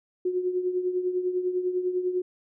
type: tone with tremolo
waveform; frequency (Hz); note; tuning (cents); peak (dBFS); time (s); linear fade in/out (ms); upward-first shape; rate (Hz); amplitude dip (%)
sine; 363.7; F#4; -30; -21; 0.25-2.22; 5; triangle; 10; 70
effects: none